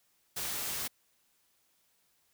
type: noise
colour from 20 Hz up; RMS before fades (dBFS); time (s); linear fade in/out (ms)
white; -36; 0.36-0.88; 10
effects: white hiss -72 dBFS RMS until 2.33 s